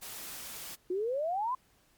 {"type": "noise", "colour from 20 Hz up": "white", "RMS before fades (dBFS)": -43, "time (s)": [0.01, 0.76], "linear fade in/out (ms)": 20}
{"type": "exponential sweep", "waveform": "sine", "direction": "up", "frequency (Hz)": [350.4, 1059], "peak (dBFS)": -29, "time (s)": [0.9, 1.55], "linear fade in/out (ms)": 5}
{"effects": ["pink hiss -67 dBFS RMS until 1.97 s", "MP3 96 kbps"]}